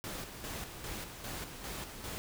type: noise with tremolo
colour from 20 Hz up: pink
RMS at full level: -41 dBFS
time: 0.04-2.18 s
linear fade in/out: 0 ms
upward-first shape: square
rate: 2.5 Hz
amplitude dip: 50%
effects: none